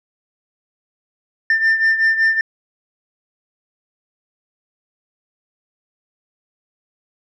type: beating tone pair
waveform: sine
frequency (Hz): 1791 / 1796.3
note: A6 / A6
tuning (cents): +30 / +35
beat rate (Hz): 5.3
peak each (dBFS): -12 / -17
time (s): 1.5-2.41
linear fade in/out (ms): 2
effects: tanh soft clip ceiling -10 dBFS